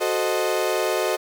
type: chord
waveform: 35% pulse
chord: F# diminished seventh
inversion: none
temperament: equal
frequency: 370 / 440 / 523.3 / 622.3 Hz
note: F#4 / A4 / C5 / Eb5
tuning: 0 / 0 / 0 / 0 cents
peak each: -24 / -25 / -26 / -24 dBFS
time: 0-1.17 s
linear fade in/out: 20 ms
effects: 8-bit